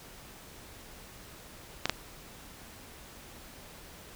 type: clicks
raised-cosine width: 0.2 ms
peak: -9 / -8 dBFS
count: 2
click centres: 1.856 / 1.896 s
effects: pink hiss -50 dBFS RMS until 4.15 s